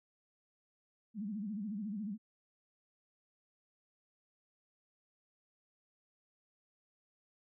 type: tone with vibrato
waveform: sine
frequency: 207.7 Hz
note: G#3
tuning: in tune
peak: -37 dBFS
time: 1.14-2.18 s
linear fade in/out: 50 ms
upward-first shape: sine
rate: 14 Hz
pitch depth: 140 cents each way
effects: none